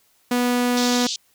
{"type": "tone", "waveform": "sawtooth", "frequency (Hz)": 245.2, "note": "B3", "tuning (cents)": -12, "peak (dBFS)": -14, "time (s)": [0.31, 1.07], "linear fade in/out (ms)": 5}
{"type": "band-pass noise", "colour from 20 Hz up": "pink", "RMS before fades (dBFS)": -27, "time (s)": [0.77, 1.16], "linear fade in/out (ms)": 2, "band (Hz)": [3200, 6900], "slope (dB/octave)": 48}
{"effects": ["white hiss -61 dBFS RMS until 1.34 s"]}